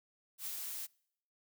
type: noise with ADSR envelope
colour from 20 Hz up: blue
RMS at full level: -40 dBFS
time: 0.38-0.87 s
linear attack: 80 ms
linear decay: 57 ms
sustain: -2 dB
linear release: 21 ms
effects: noise-tail reverb RT60 0.7 s tail -26 dB re dry